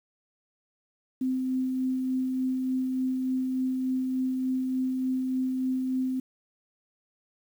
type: tone with tremolo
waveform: sine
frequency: 258.6 Hz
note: C4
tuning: 20 cents flat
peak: -24 dBFS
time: 1.21-6.2 s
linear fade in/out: 5 ms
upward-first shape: sine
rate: 3.4 Hz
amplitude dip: 25%
effects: 9-bit